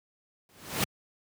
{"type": "noise with exponential growth", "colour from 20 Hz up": "pink", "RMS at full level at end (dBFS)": -24, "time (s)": [0.49, 0.84], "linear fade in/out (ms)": 1, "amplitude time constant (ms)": 75, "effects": ["high-pass 100 Hz 12 dB/octave"]}